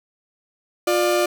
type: tone pair together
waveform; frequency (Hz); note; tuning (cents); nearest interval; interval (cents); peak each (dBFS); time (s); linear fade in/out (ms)
35% pulse; 353.6 / 596; F4 / D5; +22 / +25; major sixth; 903; -18; 0.87-1.26; 5
effects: none